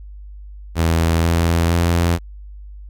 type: tone with pitch steps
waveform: sawtooth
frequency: 82.5 / 83.94 / 85.41 Hz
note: E2 / E2 / F2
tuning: +2 / +32 / -38 cents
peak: -10 dBFS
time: 0.75-2.19 s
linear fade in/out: 50 ms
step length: 480 ms
effects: added 50 Hz sine -33 dBFS peak until 2.89 s